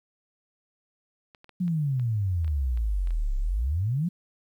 clicks, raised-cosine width 0.3 ms, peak -33 dBFS, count 10, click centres 1.348 / 1.444 / 1.493 / 1.68 / 1.997 / 2.446 / 2.479 / 2.774 / 3.073 / 3.107 s
sine exponential two-way sweep, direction down then up, 185.6 to 32.38 to 185.6 Hz, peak -23 dBFS, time 1.6-4.09 s, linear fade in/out 10 ms, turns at 3.37 s
effects 10-bit

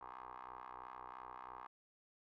15% pulse ring-modulated tone, 63 Hz, B1, 35 cents sharp, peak -40 dBFS, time 0.01-1.67 s, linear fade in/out 5 ms, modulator 1010 Hz, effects low-pass 2000 Hz 12 dB/octave

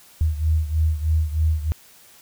sine beating tone pair, 77.78 / 80.98 Hz, D#2 / E2, 0 / -30 cents, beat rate 3.2 Hz, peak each -19 / -23 dBFS, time 0.21-1.72 s, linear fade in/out 0 ms, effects white hiss -50 dBFS RMS until 2.21 s

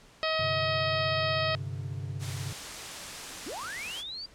harmonic tone, 635 Hz, D#5, 35 cents sharp, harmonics 1 / 2 / 3 / 4 / 5 / 6 / 7 / 8, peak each -30 / -33 / -35 / -36 / -37 / -38 / -38 / -39 dBFS, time 0.23-1.55 s, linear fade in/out 0 ms
triangle chord, G suspended fourth, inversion none, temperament just, 98 / 130.67 / 147 Hz, G2 / C3 / D3, 0 / -2 / +2 cents, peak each -35 / -35 / -38 dBFS, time 0.39-2.53 s, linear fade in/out 5 ms
white noise, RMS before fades -39 dBFS, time 2.19-4.04 s, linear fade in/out 50 ms
sine linear sweep, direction up, 220 to 4774 Hz, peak -36 dBFS, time 3.46-4.26 s, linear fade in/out 5 ms
effects pink hiss -56 dBFS RMS until 4.34 s + low-pass 8000 Hz 12 dB/octave

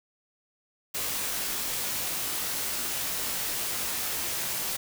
white noise with comb filter, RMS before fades -31 dBFS, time 0.94-4.77 s, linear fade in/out 10 ms, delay 19 ms, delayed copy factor -0.6, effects none

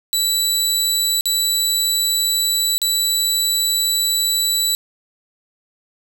20% pulse tone with dropouts, 3951 Hz, B7, in tune, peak -10 dBFS, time 0.13-4.75 s, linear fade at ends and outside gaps 0 ms, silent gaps 1.209-1.256 / 2.78-2.817 s, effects 7-bit

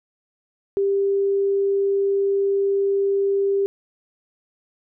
sine tone, 395.8 Hz, G4, 17 cents sharp, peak -17 dBFS, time 0.77-3.66 s, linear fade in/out 0 ms, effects none

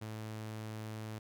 sawtooth tone, 109 Hz, A2, 16 cents flat, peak -37 dBFS, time 0.01-1.19 s, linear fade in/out 10 ms, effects none

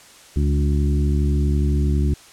harmonic tone with a mistuned harmonic, 72.2 Hz, D2, 29 cents flat, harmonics 1 / 2 / 3 / 4 / 5, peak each -17 / -23 / -27 / -29 / -31 dBFS, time 0.36-2.14 s, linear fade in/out 5 ms, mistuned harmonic 3, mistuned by -20 cents, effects white hiss -46 dBFS RMS until 2.32 s + low-pass 9000 Hz 12 dB/octave

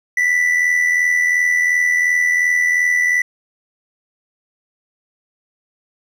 triangle tone with amplitude modulation, 1975.5 Hz, B6, in tune, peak -9 dBFS, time 0.17-3.22 s, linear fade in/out 5 ms, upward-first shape sine, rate 82.8 Hz, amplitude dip 50%, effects none

